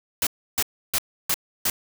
white noise bursts, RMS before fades -22 dBFS, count 5, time 0.22-1.7 s, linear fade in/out 2 ms, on 48 ms, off 310 ms, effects none

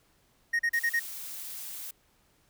triangle tone bursts, 1864.7 Hz, A#6, in tune, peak -22 dBFS, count 5, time 0.53-0.997 s, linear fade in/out 10 ms, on 63 ms, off 38 ms
blue noise, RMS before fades -40 dBFS, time 0.73-1.91 s, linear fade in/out 5 ms
effects pink hiss -67 dBFS RMS until 2.49 s

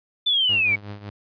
sine linear sweep, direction down, 3552 to 2217 Hz, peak -17 dBFS, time 0.26-0.76 s, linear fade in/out 10 ms
sawtooth tone with tremolo, 102.5 Hz, G#2, 22 cents flat, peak -27 dBFS, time 0.49-1.1 s, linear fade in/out 5 ms, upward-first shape triangle, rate 5.4 Hz, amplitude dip 80%
effects resampled to 11025 Hz

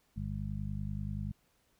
harmonic tone, 50.4 Hz, G1, 49 cents sharp, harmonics 1 / 2 / 3 / 4, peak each -40 / -39 / -41 / -41 dBFS, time 0.16-1.32 s, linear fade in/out 10 ms, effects pink hiss -72 dBFS RMS until 1.79 s

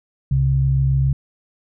sine tone pair together, 67.15 / 134.4 Hz, C2 / C3, +46 / +47 cents, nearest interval octave, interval 1201 cents, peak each -20 / -15 dBFS, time 0.31-1.13 s, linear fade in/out 5 ms, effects none

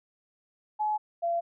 sine tone pair in turn, 850 / 682.7 Hz, G#5 / F5, +40 / -40 cents, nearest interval major third, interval 380 cents, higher first, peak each -25 / -25 dBFS, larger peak neither, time 0.79-0.98 / 1.22-1.41 s, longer neither, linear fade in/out 20 ms, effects none

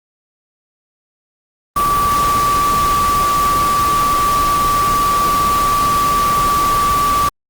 sine tone in noise, 1157 Hz, D6, 26 cents flat, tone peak -12 dBFS, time 1.76-7.29 s, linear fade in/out 5 ms, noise pink, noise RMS -22 dBFS, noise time 1.76-7.29 s, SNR +7 dB, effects Opus 32 kbps

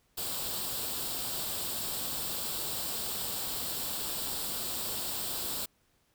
white noise with comb filter, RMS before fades -35 dBFS, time 0.17-5.66 s, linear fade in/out 10 ms, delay 0.24 ms, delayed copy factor +0.6, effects pink hiss -71 dBFS RMS until 6.14 s

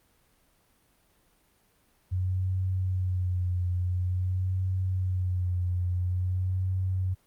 sine tone with vibrato, 91.5 Hz, F#2, 19 cents flat, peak -25 dBFS, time 2.11-7.15 s, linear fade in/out 20 ms, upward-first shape sine, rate 0.48 Hz, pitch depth 37 cents each way, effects pink hiss -66 dBFS RMS until 7.26 s + Opus 32 kbps

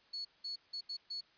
sine tone bursts at uneven times, 4393 Hz, C#8, 16 cents flat, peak -38 dBFS, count 5, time 0.13-0.25 / 0.44-0.56 / 0.73-0.81 / 0.89-0.97 / 1.1-1.21 s, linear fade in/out 10 ms, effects white hiss -67 dBFS RMS until 1.37 s + resampled to 11025 Hz

